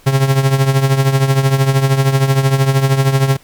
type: tone with tremolo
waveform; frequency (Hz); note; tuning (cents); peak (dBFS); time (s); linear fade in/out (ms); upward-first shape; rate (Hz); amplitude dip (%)
45% pulse; 135.2; C#3; -43; -7; 0.06-3.37; 10; triangle; 13; 75
effects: pink hiss -47 dBFS RMS until 3.43 s